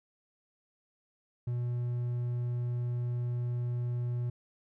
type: tone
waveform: triangle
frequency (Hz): 121.4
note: B2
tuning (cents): -29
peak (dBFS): -28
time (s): 1.47-4.3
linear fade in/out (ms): 5
effects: none